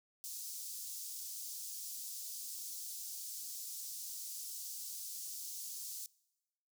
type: high-pass noise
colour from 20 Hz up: pink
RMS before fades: -45 dBFS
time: 0.24-6.06 s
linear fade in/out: 0 ms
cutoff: 5300 Hz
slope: 24 dB/octave
effects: noise-tail reverb RT60 1.0 s tail -24 dB re dry